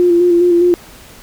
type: tone with vibrato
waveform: sine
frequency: 349.2 Hz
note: F4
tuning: in tune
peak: -7 dBFS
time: 0-0.74 s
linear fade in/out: 0 ms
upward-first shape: square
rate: 4.9 Hz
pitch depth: 26 cents each way
effects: pink hiss -39 dBFS RMS until 1.22 s